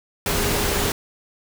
sine tone in noise, 407.4 Hz, G#4, 33 cents flat, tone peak -28 dBFS, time 0.26-0.92 s, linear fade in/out 2 ms, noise pink, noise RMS -22 dBFS, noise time 0.26-0.92 s, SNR -9 dB, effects none

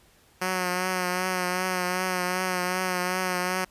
5% pulse tone with vibrato, 182.8 Hz, F#3, 21 cents flat, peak -14 dBFS, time 0.41-3.65 s, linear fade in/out 10 ms, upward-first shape triangle, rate 2.6 Hz, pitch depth 37 cents each way, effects pink hiss -59 dBFS RMS until 3.7 s + resampled to 32000 Hz

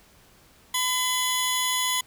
15% pulse tone pair together, 1011 / 3401 Hz, B5 / G#7, +40 / +40 cents, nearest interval octave + major sixth, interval 2100 cents, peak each -19 dBFS, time 0.74-2.01 s, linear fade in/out 5 ms, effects pink hiss -56 dBFS RMS until 2.06 s

